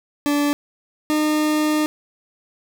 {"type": "tone pair in turn", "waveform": "40% pulse", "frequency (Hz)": [290, 304.9], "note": ["D4", "D#4"], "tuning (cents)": [-22, -35], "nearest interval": "minor second", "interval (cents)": 87, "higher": "second", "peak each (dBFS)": -16, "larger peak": "neither", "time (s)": [[0.26, 0.53], [1.1, 1.86]], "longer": "second", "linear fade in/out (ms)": 0, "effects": []}